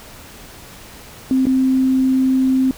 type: tone with dropouts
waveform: sine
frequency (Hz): 261.6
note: C4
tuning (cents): 0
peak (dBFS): -12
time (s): 1.31-2.71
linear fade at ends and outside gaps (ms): 1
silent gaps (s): 1.455-1.468
effects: pink hiss -39 dBFS RMS until 2.77 s